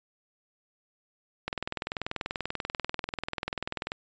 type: click train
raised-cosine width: 0.3 ms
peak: -15 dBFS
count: 51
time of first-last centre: 1.48-3.919 s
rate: 20.5 Hz
effects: resampled to 16000 Hz